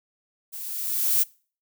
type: noise with level ramp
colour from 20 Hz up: violet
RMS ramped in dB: -37 to -19 dBFS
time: 0.52-1.24 s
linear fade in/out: 20 ms
effects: noise-tail reverb RT60 0.4 s tail -24 dB re dry